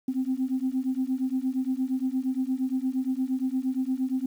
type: beating tone pair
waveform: sine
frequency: 255.9 / 264.5 Hz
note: C4 / C4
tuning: -38 / +19 cents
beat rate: 8.6 Hz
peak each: -27 dBFS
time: 0.08-4.26 s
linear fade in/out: 5 ms
effects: tanh soft clip ceiling -18 dBFS + 9-bit